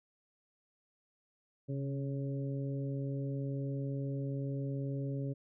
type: harmonic tone with a mistuned harmonic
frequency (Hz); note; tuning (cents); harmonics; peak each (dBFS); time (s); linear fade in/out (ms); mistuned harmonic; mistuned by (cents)
138.59; C#3; 0; 1 / 2 / 3 / 4; -35 / -41 / -45 / -47; 1.68-5.34; 20; 1; -28
effects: none